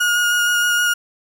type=tone with vibrato; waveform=35% pulse; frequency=1436 Hz; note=F6; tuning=48 cents sharp; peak=-13 dBFS; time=0-0.94 s; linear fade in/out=10 ms; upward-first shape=square; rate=6.4 Hz; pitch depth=9 cents each way; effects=none